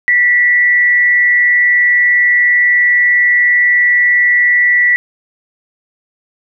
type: tone with frequency modulation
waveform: sine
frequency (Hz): 1956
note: B6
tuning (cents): -17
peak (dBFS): -7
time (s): 0.08-4.96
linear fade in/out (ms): 0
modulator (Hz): 157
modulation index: 0.33
effects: none